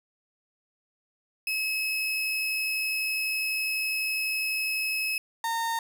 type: tone pair in turn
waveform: 35% pulse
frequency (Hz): 2576 / 916.3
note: E7 / A#5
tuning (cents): -41 / -30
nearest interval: octave + tritone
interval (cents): 1789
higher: first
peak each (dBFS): -25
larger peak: neither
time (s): 1.47-5.18 / 5.44-5.79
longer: first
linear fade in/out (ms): 2
effects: none